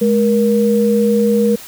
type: tone pair together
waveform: sine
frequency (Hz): 210.7 / 473.2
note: G#3 / A#4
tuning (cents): +25 / +26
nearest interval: octave + major second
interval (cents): 1401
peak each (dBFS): -13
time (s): 0.01-1.56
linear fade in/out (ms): 10
effects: white hiss -35 dBFS RMS until 1.67 s